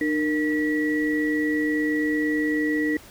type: tone cluster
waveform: sine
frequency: 302.5 / 464.6 / 1937 Hz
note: D#4 / A#4 / B6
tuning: -49 / -6 / -34 cents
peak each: -22 / -30 / -27 dBFS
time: 0.01-2.97 s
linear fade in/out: 2 ms
effects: pink hiss -47 dBFS RMS until 3.1 s